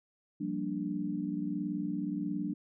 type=chord; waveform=sine; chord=G minor seventh; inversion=third; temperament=equal; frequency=174.61 / 196 / 233.1 / 293.7 Hz; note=F3 / G3 / Bb3 / D4; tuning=0 / 0 / 0 / 0 cents; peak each=-39 / -37 / -40 / -35 dBFS; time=0.4-2.54 s; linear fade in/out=10 ms; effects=none